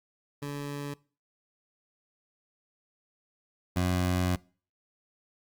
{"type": "tone pair in turn", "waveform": "20% pulse", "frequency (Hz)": [143.4, 90.34], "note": ["D3", "F#2"], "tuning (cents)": [-41, -41], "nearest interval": "minor sixth", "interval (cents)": 800, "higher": "first", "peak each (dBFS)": [-29, -20], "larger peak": "second", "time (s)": [[0.42, 0.94], [3.76, 4.36]], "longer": "second", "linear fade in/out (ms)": 5, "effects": ["noise-tail reverb RT60 0.4 s tail -23 dB re dry", "Opus 48 kbps"]}